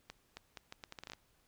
accelerating click train, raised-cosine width 0.2 ms, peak -28 dBFS, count 12, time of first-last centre 0.1-1.134 s, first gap 270 ms, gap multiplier 0.75, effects pink hiss -72 dBFS RMS until 1.47 s

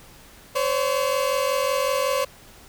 30% pulse tone pair together, 518.6 / 564 Hz, C5 / C#5, -15 / +30 cents, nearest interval minor second, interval 145 cents, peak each -21 dBFS, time 0.55-2.25 s, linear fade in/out 10 ms, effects pink hiss -48 dBFS RMS until 2.68 s

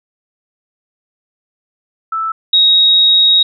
sine tone pair in turn, 1318.5 / 3781 Hz, E6 / A#7, 0 / +24 cents, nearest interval octave + tritone, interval 1824 cents, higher second, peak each -15 / -6 dBFS, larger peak second, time 2.12-2.32 / 2.53-3.43 s, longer second, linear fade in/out 5 ms, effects none

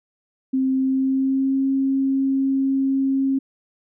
sine tone with pitch glide, 263.3 to 269.6 Hz, C4 to C#4, +11 to -48 cents, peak -17 dBFS, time 0.53-3.39 s, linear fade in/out 10 ms, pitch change +41 cents, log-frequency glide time 0.72-1.63 s, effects none

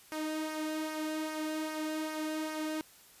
sawtooth tone with flanger, 311.1 Hz, D#4, in tune, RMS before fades -36 dBFS, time 0.12-2.81 s, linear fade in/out 0 ms, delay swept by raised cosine 0.25 to 2.35 ms, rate 2.5 Hz, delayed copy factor -0.5, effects white hiss -58 dBFS RMS until 3.2 s + resampled to 32000 Hz

